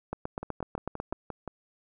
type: two click trains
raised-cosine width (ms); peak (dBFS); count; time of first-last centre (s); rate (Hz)
1; -22 / -18; 7 / 9; 0.43-1.477 / 0.13-1.125; 5.73 / 8.04
effects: none